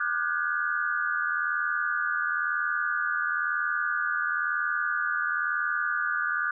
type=tone cluster; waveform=sine; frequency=1194 / 1438 / 1519 / 1681 Hz; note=D6 / F#6 / F#6 / G#6; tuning=+28 / -50 / +45 / +20 cents; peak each=-31 / -29 / -30 / -35 dBFS; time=0-6.51 s; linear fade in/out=5 ms; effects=none